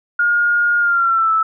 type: tone with pitch glide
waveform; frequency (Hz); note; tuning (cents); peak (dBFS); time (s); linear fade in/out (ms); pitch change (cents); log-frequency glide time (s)
sine; 1424 to 1313.4; F6 to E6; +33 to -7; -12; 0.19-1.43; 5; -140; 0.79-1.32
effects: none